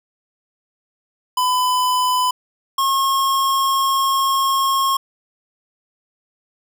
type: tone pair in turn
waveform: square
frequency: 1004 / 1082.6 Hz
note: B5 / C#6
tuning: +28 / -41 cents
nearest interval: minor second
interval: 131 cents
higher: second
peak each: -16 dBFS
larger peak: neither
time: 1.37-2.31 / 2.78-4.97 s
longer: second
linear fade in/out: 5 ms
effects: none